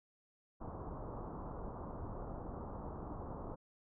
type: low-pass noise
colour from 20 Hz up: pink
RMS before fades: -45 dBFS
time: 0.6-3.56 s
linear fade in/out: 20 ms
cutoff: 1200 Hz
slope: 48 dB/octave
effects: none